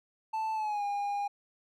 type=tone with pitch glide; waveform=triangle; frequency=880 to 811.6 Hz; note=A5 to G#5; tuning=0 to -40 cents; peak=-28 dBFS; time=0.33-1.28 s; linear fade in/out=10 ms; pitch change=-140 cents; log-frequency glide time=0.54-0.84 s; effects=none